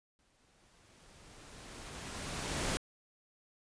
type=noise with exponential growth; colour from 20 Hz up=pink; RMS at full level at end=-33 dBFS; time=0.19-2.77 s; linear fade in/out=0 ms; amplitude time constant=560 ms; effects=resampled to 22050 Hz